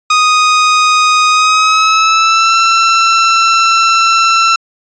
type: tone with pitch glide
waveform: sawtooth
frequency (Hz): 1244.5 to 1341.5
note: D#6 to E6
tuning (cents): 0 to +30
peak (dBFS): -3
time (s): 0.1-4.56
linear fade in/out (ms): 5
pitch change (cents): +130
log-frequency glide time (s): 1.3-2.56
effects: resampled to 16000 Hz